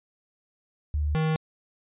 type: tone pair in turn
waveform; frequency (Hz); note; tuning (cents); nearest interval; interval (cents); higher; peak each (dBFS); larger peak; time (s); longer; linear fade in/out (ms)
sine / square; 74.4 / 157.65; D2 / D#3; +23 / +23; octave + minor second; 1300; second; -23; neither; 0.94-1.15 / 1.15-1.36; neither; 0
effects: resampled to 8000 Hz